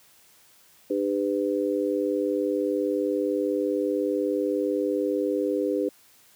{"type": "harmonic tone", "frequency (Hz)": 100, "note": "G2", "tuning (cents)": 35, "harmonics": [3, 4, 5], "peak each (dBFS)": [-27, -27, -27], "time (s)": [0.9, 5.89], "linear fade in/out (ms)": 5, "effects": ["white hiss -57 dBFS RMS until 6.35 s", "high-pass 60 Hz 12 dB/octave"]}